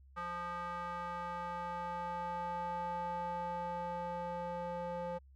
square tone with band-pass filter sweep, 174.61 Hz, F3, in tune, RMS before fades -40 dBFS, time 0.16-5.19 s, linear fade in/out 20 ms, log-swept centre 1200 to 670 Hz, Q 3.6, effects added 67 Hz sine -57 dBFS peak until 5.35 s

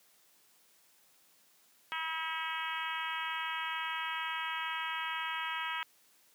harmonic tone with a mistuned harmonic, 322.2 Hz, E4, 39 cents flat, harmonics 3 / 4 / 5 / 6 / 7 / 8 / 9 / 10, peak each -40 / -41 / -42 / -43 / -43 / -44 / -45 / -45 dBFS, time 1.92-5.83 s, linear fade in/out 0 ms, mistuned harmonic 7, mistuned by -18 cents, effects white hiss -66 dBFS RMS until 6.34 s + high-pass 150 Hz 12 dB/octave

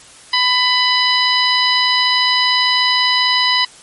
harmonic tone, 997 Hz, B5, 16 cents sharp, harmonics 1 / 2 / 3 / 4 / 5, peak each -18 / -18 / -18 / -18 / -18 dBFS, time 0.33-3.65 s, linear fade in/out 5 ms, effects white hiss -41 dBFS RMS until 3.82 s + MP3 48 kbps

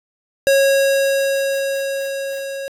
square tone with level ramp, 548 Hz, C#5, 20 cents flat, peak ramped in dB -11 to -26 dBFS, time 0.47-2.68 s, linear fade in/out 0 ms, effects resampled to 32000 Hz + 7-bit

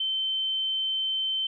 sine tone, 3090 Hz, G7, 26 cents flat, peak -25 dBFS, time 0-1.47 s, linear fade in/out 5 ms, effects none

